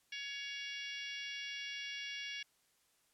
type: harmonic tone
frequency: 561 Hz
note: C#5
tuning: 21 cents sharp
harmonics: 3 / 4 / 5 / 6 / 7 / 8 / 9 / 10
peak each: -49 / -46 / -47 / -48 / -59 / -56 / -57 / -54 dBFS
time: 0.12-2.43 s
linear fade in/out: 5 ms
effects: white hiss -74 dBFS RMS until 3.13 s + low-pass 12000 Hz 12 dB/octave